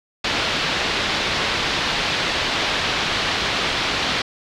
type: low-pass noise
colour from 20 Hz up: white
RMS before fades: -22 dBFS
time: 0.24-4.22 s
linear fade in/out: 5 ms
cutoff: 4200 Hz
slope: 24 dB/octave
effects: none